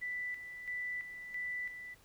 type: tone with tremolo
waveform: sine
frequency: 1981 Hz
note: B6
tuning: 5 cents sharp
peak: -36 dBFS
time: 0.01-1.95 s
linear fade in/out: 20 ms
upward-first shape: square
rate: 1.5 Hz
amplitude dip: 60%
effects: pink hiss -64 dBFS RMS until 2.04 s

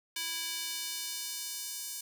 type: tone with high-pass filter sweep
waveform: square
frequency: 329.6 Hz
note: E4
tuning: in tune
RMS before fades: -38 dBFS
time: 0.16-2.01 s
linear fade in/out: 5 ms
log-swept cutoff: 2800 to 6700 Hz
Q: 0.92
effects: none

